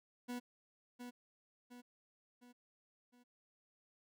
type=tone with echo; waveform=40% pulse; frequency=245 Hz; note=B3; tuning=14 cents flat; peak=-40 dBFS; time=0.28-0.4 s; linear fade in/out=20 ms; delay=710 ms; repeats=4; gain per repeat=-6 dB; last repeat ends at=3.24 s; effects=none